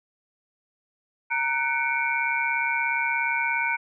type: tone cluster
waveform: sine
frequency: 927 / 1496 / 2208 / 2345 Hz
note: A#5 / F#6 / C#7 / D7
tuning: -10 / +19 / -7 / -3 cents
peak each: -28 dBFS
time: 1.3-3.77 s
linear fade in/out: 20 ms
effects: none